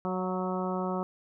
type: harmonic tone with a mistuned harmonic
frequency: 185 Hz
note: F#3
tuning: in tune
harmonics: 1 / 2 / 3 / 4 / 5 / 6 / 7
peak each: -32 / -35 / -37 / -38 / -39 / -40 / -40 dBFS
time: 0.05-1.03 s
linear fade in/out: 0 ms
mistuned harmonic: 4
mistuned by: -20 cents
effects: none

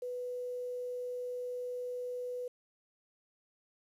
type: tone with quantisation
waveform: sine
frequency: 494.8 Hz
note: B4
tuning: 3 cents sharp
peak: -36 dBFS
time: 0.02-2.48 s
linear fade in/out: 5 ms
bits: 10
effects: resampled to 32000 Hz

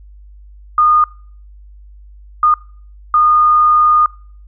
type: tone bursts at uneven times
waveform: sine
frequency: 1224 Hz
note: D#6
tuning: 29 cents flat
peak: -7 dBFS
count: 3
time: 0.78-1.04 / 2.43-2.54 / 3.14-4.06 s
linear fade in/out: 2 ms
effects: noise-tail reverb RT60 0.5 s tail -25 dB re dry + added 50 Hz sine -36 dBFS peak until 4.47 s

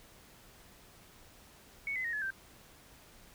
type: tone with pitch steps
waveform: sine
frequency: 2217 / 2033 / 1864.3 / 1709.5 / 1567.7 Hz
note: C#7 / B6 / A#6 / G#6 / G6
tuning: 0 / +50 / 0 / +50 / 0 cents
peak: -33 dBFS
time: 1.87-2.305 s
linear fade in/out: 2 ms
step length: 87 ms
effects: pink hiss -58 dBFS RMS until 3.34 s

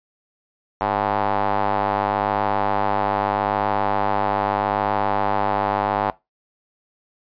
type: tone with band-pass filter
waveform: square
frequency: 50.4 Hz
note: G1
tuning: 49 cents sharp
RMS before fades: -21 dBFS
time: 0.81-6.1 s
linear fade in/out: 0 ms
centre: 850 Hz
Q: 2.7
effects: noise-tail reverb RT60 0.2 s tail -19 dB re dry + resampled to 11025 Hz

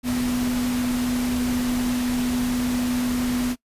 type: tone in noise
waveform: sine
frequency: 247 Hz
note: B3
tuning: in tune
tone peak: -21 dBFS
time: 0.03-3.56 s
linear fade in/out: 50 ms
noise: pink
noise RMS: -31 dBFS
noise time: 0.03-3.56 s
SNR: +7 dB
effects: noise-tail reverb RT60 0.1 s tail -20 dB re dry + resampled to 32000 Hz

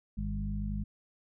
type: harmonic tone with a mistuned harmonic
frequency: 51 Hz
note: G#1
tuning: 31 cents flat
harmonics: 1 / 2 / 3 / 4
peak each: -34 / -40 / -41 / -37 dBFS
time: 0.17-0.84 s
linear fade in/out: 10 ms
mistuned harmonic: 3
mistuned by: +21 cents
effects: none

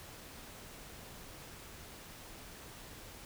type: silence
effects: pink hiss -51 dBFS RMS until 3.25 s

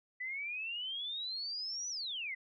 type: exponential two-way sweep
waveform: sine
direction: up then down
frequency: 1975.5 to 6010 to 1975.5 Hz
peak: -37 dBFS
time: 0.2-2.35 s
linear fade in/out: 10 ms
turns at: 1.89 s
effects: none

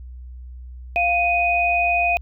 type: tone pair together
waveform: sine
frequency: 698.5 / 2492 Hz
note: F5 / D#7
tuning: 0 / +2 cents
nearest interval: octave + minor seventh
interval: 2202 cents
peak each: -19 dBFS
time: 0.96-2.17 s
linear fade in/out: 0 ms
effects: added 62 Hz sine -34 dBFS peak until 2.21 s

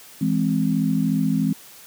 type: chord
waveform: sine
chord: E augmented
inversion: none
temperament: equal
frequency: 164.81 / 207.7 / 261.6 Hz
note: E3 / G#3 / B#3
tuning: 0 / 0 / 0 cents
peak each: -22 dBFS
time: 0.21-1.53 s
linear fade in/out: 5 ms
effects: white hiss -45 dBFS RMS until 1.86 s + high-pass 100 Hz 12 dB/octave

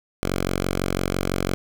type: tone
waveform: 5% pulse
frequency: 45.97 Hz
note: F#1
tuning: 10 cents flat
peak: -11 dBFS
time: 0.23-1.54 s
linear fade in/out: 0 ms
effects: none

